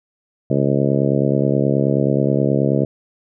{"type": "harmonic tone", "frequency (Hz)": 69.4, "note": "C#2", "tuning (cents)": 3, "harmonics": [2, 3, 4, 5, 6, 7, 8, 9], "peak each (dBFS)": [-19, -21, -22, -23, -24, -24, -25, -26], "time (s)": [0.5, 2.85], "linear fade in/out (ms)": 5, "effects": []}